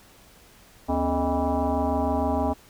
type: tone with frequency modulation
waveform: sine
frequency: 277.2 Hz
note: C#4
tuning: in tune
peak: -21 dBFS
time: 0.88-2.54 s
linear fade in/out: 20 ms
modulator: 176 Hz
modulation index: 3.8
effects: pink hiss -53 dBFS RMS until 2.69 s